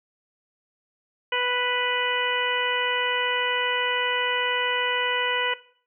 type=harmonic tone; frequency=493.9 Hz; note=B4; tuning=in tune; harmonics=1 / 2 / 3 / 4 / 5 / 6; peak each=-29 / -29 / -30 / -29 / -30 / -28 dBFS; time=1.32-5.54 s; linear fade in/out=5 ms; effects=noise-tail reverb RT60 0.5 s tail -18 dB re dry